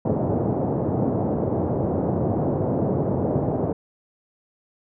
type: band-pass noise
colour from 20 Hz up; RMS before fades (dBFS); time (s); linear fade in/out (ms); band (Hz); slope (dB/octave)
pink; -23; 0.05-3.73; 5; 100 to 700; 24
effects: none